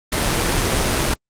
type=noise with amplitude modulation; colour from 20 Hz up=pink; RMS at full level=-17 dBFS; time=0.12-1.14 s; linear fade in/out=5 ms; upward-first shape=sine; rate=137 Hz; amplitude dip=30%; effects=low-pass 11000 Hz 12 dB/octave + Opus 24 kbps